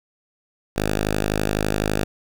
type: tone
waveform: 5% pulse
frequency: 51.91 Hz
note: G#1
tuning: in tune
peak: -9 dBFS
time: 0.76-2.04 s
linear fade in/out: 5 ms
effects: none